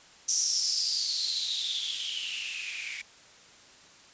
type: noise with band-pass filter sweep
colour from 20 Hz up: violet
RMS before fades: -31 dBFS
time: 0.28-3.02 s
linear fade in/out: 10 ms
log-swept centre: 6000 to 2200 Hz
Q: 9.9
effects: white hiss -54 dBFS RMS until 4.13 s + resampled to 16000 Hz